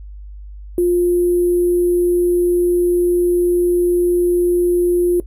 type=tone with sample-and-hold; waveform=sine; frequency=352.1 Hz; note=F4; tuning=14 cents sharp; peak=-11 dBFS; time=0.78-5.2 s; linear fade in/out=2 ms; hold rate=11025 Hz; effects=noise-tail reverb RT60 0.1 s tail -17 dB re dry + added 50 Hz sine -31 dBFS peak until 5.26 s